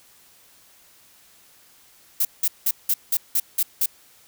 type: noise bursts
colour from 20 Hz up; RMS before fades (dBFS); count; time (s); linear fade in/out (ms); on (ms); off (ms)
violet; -20; 8; 2.2-3.86; 5; 50; 180
effects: white hiss -54 dBFS RMS until 4.27 s